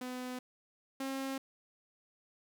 sawtooth tone pair in turn, 251.8 / 268.8 Hz, B3 / C4, +34 / +47 cents, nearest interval minor second, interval 113 cents, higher second, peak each -35 / -32 dBFS, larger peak second, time 0.01-0.39 / 1-1.38 s, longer neither, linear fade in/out 5 ms, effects none

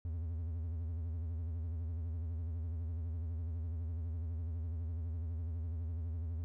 triangle tone with vibrato, 82.41 Hz, E2, in tune, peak -34 dBFS, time 0.05-6.44 s, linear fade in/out 0 ms, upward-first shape sine, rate 12 Hz, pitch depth 110 cents each way, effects none

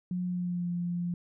sine tone with pitch glide, 180 to 174.57 Hz, F#3 to F3, -47 to 0 cents, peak -29 dBFS, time 0.11-1.14 s, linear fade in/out 2 ms, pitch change -53 cents, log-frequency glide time 0.25-0.7 s, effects none

